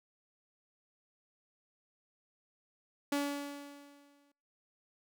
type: tone with exponential decay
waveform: sawtooth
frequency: 285.3 Hz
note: C#4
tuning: 50 cents sharp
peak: -25 dBFS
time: 3.12-4.32 s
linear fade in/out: 5 ms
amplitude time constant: 260 ms
effects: noise-tail reverb RT60 0.6 s tail -26 dB re dry